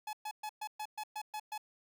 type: tone bursts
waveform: 45% pulse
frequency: 852 Hz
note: G#5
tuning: 44 cents sharp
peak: -38 dBFS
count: 9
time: 0.07-1.579 s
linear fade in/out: 5 ms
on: 61 ms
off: 120 ms
effects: none